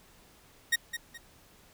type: tone with echo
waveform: sawtooth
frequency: 1871 Hz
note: A#6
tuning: 6 cents sharp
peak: -19 dBFS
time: 0.72-0.76 s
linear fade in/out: 10 ms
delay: 210 ms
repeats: 2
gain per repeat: -10 dB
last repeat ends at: 1.18 s
effects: pink hiss -59 dBFS RMS until 1.73 s